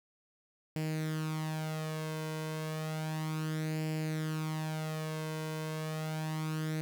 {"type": "tone with flanger", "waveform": "sawtooth", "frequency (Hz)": 156.6, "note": "D#3", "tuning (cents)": 11, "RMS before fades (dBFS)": -36, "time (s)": [0.76, 6.81], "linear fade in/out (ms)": 0, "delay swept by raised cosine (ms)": [0.4, 2], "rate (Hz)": 0.32, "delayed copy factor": 0.6, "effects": []}